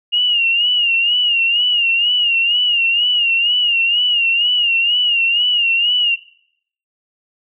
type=tone with vibrato; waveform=sine; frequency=2836 Hz; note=F7; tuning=26 cents sharp; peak=-12 dBFS; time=0.12-6.16 s; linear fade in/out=20 ms; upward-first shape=sine; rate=2.1 Hz; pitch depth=80 cents each way; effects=noise-tail reverb RT60 0.7 s tail -22 dB re dry